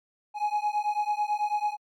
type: beating tone pair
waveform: triangle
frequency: 832 / 841.1 Hz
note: G#5 / G#5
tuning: +3 / +22 cents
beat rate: 9.1 Hz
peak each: -26 dBFS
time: 0.34-1.77 s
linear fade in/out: 50 ms
effects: MP3 64 kbps